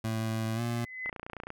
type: tone with pitch glide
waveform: 25% pulse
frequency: 111.6 to 118.24 Hz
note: A2 to A#2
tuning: +25 to +25 cents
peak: -26 dBFS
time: 0.04-0.85 s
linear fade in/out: 5 ms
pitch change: +100 cents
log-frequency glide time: 0.55-0.61 s
type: tone with exponential growth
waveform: sine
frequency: 2027 Hz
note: B6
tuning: 45 cents sharp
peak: -30 dBFS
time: 0.5-1.1 s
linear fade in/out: 5 ms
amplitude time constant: 130 ms
type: click train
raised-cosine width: 0.5 ms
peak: -25 dBFS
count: 14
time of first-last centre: 1.06-1.504 s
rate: 29.3 Hz
effects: none